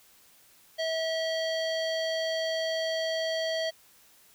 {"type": "tone with low-pass filter", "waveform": "square", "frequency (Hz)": 647, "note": "E5", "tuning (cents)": -32, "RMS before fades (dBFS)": -30, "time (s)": [0.78, 3.71], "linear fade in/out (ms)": 20, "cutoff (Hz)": 4200, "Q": 3.1, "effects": ["white hiss -59 dBFS RMS until 4.34 s"]}